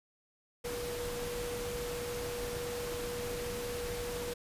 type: tone in noise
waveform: sine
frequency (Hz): 482.8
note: B4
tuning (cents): -39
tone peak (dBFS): -37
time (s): 0.64-4.34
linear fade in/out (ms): 10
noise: pink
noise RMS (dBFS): -41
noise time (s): 0.64-4.34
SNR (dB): +1
effects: resampled to 32000 Hz